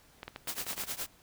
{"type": "clicks", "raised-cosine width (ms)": 0.3, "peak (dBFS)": -24, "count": 10, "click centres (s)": [0.231, 0.28, 0.361, 0.474, 0.583, 0.615, 0.667, 0.731, 0.779, 0.837]}
{"type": "noise with tremolo", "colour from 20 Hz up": "white", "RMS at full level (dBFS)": -34, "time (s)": [0.47, 1.07], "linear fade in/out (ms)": 10, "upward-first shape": "triangle", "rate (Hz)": 9.6, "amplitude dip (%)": 95}
{"effects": ["pink hiss -61 dBFS RMS until 1.22 s"]}